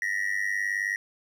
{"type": "tone with amplitude modulation", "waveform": "triangle", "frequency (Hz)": 1897, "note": "A#6", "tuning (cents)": 30, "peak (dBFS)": -20, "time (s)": [0.02, 0.96], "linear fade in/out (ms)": 2, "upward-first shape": "sine", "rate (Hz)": 99.3, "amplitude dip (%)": 95, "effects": []}